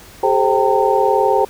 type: tone cluster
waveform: sine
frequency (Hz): 391.4 / 431.1 / 528 / 781 / 913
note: G4 / A4 / C5 / G5 / A#5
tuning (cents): -3 / -35 / +16 / -7 / -36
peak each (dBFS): -18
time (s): 0.23-1.45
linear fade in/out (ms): 5
effects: pink hiss -41 dBFS RMS until 1.49 s